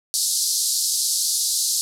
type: band-pass noise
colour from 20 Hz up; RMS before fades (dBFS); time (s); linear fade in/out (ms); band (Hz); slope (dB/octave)
pink; -22; 0.14-1.81; 0; 4200 to 12000; 48
effects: none